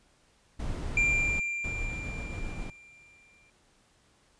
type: noise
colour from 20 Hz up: brown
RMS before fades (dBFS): -33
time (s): 0.59-1.4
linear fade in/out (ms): 10
type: tone with exponential decay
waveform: triangle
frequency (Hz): 2378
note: D7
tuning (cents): +21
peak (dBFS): -20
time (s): 0.97-3.5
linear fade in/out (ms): 2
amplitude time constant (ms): 550
type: noise with tremolo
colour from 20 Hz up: brown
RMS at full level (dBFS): -35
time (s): 1.64-2.7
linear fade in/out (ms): 2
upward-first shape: triangle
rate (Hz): 7.4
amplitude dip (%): 25
effects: pink hiss -65 dBFS RMS until 4.39 s + resampled to 22050 Hz